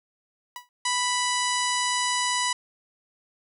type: tone with exponential decay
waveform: sawtooth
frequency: 980 Hz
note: B5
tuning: 14 cents flat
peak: -29 dBFS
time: 0.56-0.69 s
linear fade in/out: 1 ms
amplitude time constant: 28 ms
type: harmonic tone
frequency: 987.8 Hz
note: B5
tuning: in tune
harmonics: 1 / 2 / 3 / 4 / 5 / 6 / 7 / 8 / 9 / 10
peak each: -27 / -30 / -32 / -33 / -34 / -35 / -35 / -36 / -37 / -37 dBFS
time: 0.85-2.53 s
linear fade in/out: 5 ms
effects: none